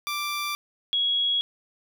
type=tone pair in turn; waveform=15% pulse / sine; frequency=1176 / 3326 Hz; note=D6 / G#7; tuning=+2 / +2 cents; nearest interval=octave + tritone; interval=1800 cents; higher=second; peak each=-21 dBFS; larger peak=neither; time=0.07-0.55 / 0.93-1.41 s; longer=neither; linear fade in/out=0 ms; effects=none